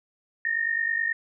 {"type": "tone pair together", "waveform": "sine", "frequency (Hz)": [1800, 1849.5], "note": ["A6", "A#6"], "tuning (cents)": [39, -14], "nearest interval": "unison", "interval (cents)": 47, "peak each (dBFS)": [-28, -25], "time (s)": [0.45, 1.13], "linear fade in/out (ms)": 2, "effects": []}